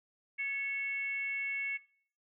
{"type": "tone with frequency modulation", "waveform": "sine", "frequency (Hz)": 2204, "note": "C#7", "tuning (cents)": -11, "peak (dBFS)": -32, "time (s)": [0.38, 1.78], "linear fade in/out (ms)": 20, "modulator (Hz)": 507, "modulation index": 0.42, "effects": ["noise-tail reverb RT60 0.5 s tail -20 dB re dry"]}